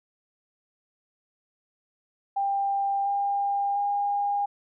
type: tone with pitch steps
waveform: sine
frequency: 794 / 802.3 / 810.7 Hz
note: G5 / G5 / G#5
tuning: +22 / +40 / -42 cents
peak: -23 dBFS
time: 2.36-4.46 s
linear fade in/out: 10 ms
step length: 700 ms
effects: none